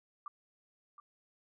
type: tone with echo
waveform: sine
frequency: 1176 Hz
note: D6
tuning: 2 cents sharp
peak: -40 dBFS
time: 0.26-0.28 s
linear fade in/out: 2 ms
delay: 720 ms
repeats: 1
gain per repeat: -11 dB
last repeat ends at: 1 s
effects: none